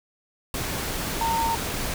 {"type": "tone in noise", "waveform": "sine", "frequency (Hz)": 914, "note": "A#5", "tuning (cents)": -34, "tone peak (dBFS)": -22, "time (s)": [1.21, 1.55], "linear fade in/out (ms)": 2, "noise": "pink", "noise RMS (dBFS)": -29, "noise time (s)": [0.54, 1.94], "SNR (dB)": 4, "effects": []}